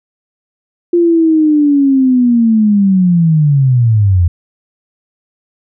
sine linear sweep, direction down, 349.2 to 83 Hz, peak -6 dBFS, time 0.93-4.28 s, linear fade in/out 5 ms, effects none

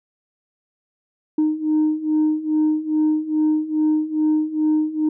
sine beating tone pair, 306.9 / 309.3 Hz, D#4 / D#4, -24 / -10 cents, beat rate 2.4 Hz, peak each -20 / -17 dBFS, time 1.38-5.09 s, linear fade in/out 5 ms, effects tanh soft clip ceiling -12 dBFS

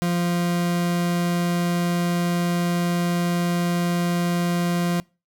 40% pulse tone, 174 Hz, F3, 6 cents flat, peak -19 dBFS, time 0.02-5 s, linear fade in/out 0 ms, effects noise-tail reverb RT60 0.3 s tail -25 dB re dry

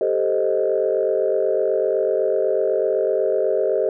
sine chord, A half-diminished seventh, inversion third, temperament equal, 392 / 440 / 523.3 / 622.3 Hz, G4 / A4 / C5 / Eb5, 0 / 0 / 0 / 0 cents, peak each -22 dBFS, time 0.01-3.89 s, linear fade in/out 2 ms, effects tanh soft clip ceiling -8 dBFS

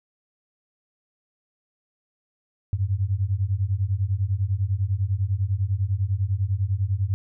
sine beating tone pair, 92.7 / 102.7 Hz, F#2 / G#2, +4 / -19 cents, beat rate 10 Hz, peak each -24 dBFS, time 2.73-7.14 s, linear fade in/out 0 ms, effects none

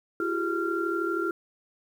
sine tone cluster, 338.8 / 377.9 / 410.9 / 1381 Hz, E4 / F#4 / G#4 / F6, +48 / +37 / -18 / -20 cents, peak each -29 / -33 / -34 / -30 dBFS, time 0.2-1.31 s, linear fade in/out 2 ms, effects 9-bit

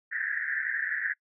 pink band-pass noise, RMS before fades -31 dBFS, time 0.11-1.14 s, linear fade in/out 20 ms, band 1600 to 1900 Hz, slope 96 dB/octave, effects noise-tail reverb RT60 0.1 s tail -26 dB re dry

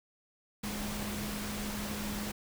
sine tone in noise, 207.7 Hz, G#3, in tune, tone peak -38 dBFS, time 0.63-2.32 s, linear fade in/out 10 ms, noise pink, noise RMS -39 dBFS, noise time 0.63-2.32 s, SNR -2 dB, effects none

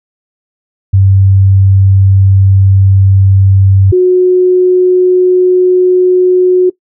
sine tone pair in turn, 96.9 / 365.2 Hz, G2 / F#4, -20 / -23 cents, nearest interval octave + major seventh, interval 2297 cents, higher second, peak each -3 dBFS, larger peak neither, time 0.93-3.92 / 3.92-6.7 s, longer first, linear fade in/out 10 ms, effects noise-tail reverb RT60 0.1 s tail -19 dB re dry

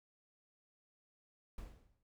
brown noise with exponential decay, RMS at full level -44 dBFS, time 1.58-2.03 s, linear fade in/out 2 ms, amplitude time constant 97 ms, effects none

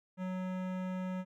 sine tone with hard clipping, 185 Hz, F#3, in tune, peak -37 dBFS, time 0.17-1.25 s, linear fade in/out 50 ms, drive 18 dB, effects none

